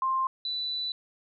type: tone pair in turn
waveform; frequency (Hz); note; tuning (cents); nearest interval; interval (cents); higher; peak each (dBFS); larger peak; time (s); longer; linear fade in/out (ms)
sine; 1053 / 3976; C6 / B7; +11 / +11; octave + major seventh; 2300; second; -24 / -29; first; 0.02-0.27 / 0.45-0.92; second; 2
effects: none